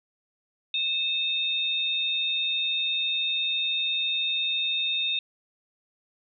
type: tone pair together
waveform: sine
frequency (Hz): 2620 / 3666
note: E7 / A#7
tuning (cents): -11 / -30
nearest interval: tritone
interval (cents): 581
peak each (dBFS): -30 / -25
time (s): 0.74-5.19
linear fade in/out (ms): 2
effects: none